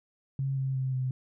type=tone with pitch steps; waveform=sine; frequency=135.8 / 133.54 / 131.33 / 129.14 Hz; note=C#3 / C3 / C3 / C3; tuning=-35 / +36 / +7 / -22 cents; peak=-27 dBFS; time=0.39-1.11 s; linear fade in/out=2 ms; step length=180 ms; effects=none